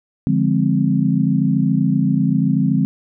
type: chord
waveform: sine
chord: D half-diminished seventh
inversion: none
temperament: equal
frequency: 146.83 / 174.61 / 207.7 / 261.6 Hz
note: D3 / F3 / Ab3 / C4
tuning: 0 / 0 / 0 / 0 cents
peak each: -19 dBFS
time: 0.27-2.85 s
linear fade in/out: 0 ms
effects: none